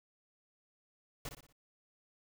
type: noise with echo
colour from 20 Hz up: pink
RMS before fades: -42 dBFS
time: 1.25-1.29 s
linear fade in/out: 2 ms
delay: 59 ms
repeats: 4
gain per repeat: -7 dB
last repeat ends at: 1.526 s
effects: none